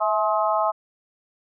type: harmonic tone with a mistuned harmonic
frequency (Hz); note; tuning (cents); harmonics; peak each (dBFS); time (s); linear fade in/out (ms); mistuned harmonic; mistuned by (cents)
211.9; G#3; +35; 3 / 4 / 5 / 6; -23 / -24 / -25 / -26; 0-0.72; 20; 3; +45
effects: none